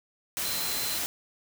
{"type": "tone in noise", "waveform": "sine", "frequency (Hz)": 4084, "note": "C8", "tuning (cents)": -43, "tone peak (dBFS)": -35, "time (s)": [0.45, 0.98], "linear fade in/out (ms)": 0, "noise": "white", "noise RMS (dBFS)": -31, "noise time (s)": [0.37, 1.06], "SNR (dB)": -7, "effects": []}